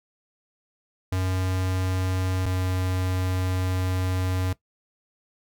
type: tone pair in turn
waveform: square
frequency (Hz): 93 / 92.46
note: F#2 / F#2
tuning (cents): +9 / -1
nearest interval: unison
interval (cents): 10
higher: first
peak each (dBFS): -24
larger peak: neither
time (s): 1.12-2.46 / 2.46-4.53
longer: second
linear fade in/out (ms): 5
effects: noise-tail reverb RT60 0.1 s tail -17 dB re dry